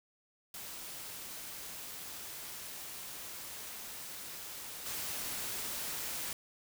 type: noise with level steps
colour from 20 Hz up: white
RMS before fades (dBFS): -45 / -39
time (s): 0.54-6.33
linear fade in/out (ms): 2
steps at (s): 4.85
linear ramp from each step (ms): 20
effects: none